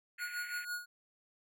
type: band-pass noise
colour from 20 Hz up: pink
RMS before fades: -50 dBFS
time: 0.18-0.65 s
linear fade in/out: 5 ms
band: 1800 to 2400 Hz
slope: 48 dB/octave
type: tone with tremolo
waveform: square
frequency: 1446 Hz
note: F#6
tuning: 40 cents flat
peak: -36 dBFS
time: 0.18-0.86 s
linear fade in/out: 50 ms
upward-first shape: sine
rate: 5.9 Hz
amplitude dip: 65%
effects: none